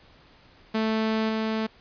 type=tone with level steps; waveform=sawtooth; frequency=220 Hz; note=A3; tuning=in tune; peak=-19 / -21 dBFS; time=0.74-1.67 s; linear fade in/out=10 ms; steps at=1.29 s; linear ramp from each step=2 ms; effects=pink hiss -55 dBFS RMS until 1.8 s + resampled to 11025 Hz